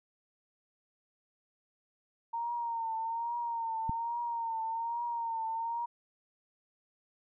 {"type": "tone with vibrato", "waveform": "sine", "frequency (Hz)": 922, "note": "A#5", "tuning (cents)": -19, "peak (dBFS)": -32, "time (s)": [2.33, 5.86], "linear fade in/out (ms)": 10, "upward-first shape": "triangle", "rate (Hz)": 1.2, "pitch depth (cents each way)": 60}
{"type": "click", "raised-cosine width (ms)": 5, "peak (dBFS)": -22, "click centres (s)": 3.895}
{"effects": []}